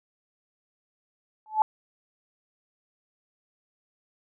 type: tone with exponential growth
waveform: sine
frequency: 865 Hz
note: A5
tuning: 30 cents flat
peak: -13 dBFS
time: 1.46-1.62 s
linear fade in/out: 1 ms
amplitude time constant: 33 ms
effects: none